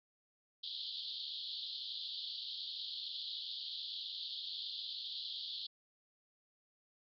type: band-pass noise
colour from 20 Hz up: pink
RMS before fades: -44 dBFS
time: 0.63-5.67 s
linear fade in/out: 10 ms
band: 3200 to 4600 Hz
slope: 96 dB/octave
effects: none